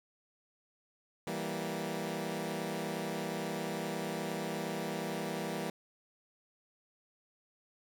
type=chord; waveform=15% pulse; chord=E diminished; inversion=none; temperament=equal; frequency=164.81 / 196 / 233.1 Hz; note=E3 / G3 / Bb3; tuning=0 / 0 / 0 cents; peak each=-33 / -33 / -34 dBFS; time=1.27-5.7 s; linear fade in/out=2 ms; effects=none